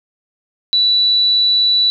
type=tone; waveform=sine; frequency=3952 Hz; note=B7; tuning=in tune; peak=-10 dBFS; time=0.73-1.9 s; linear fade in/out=0 ms; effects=none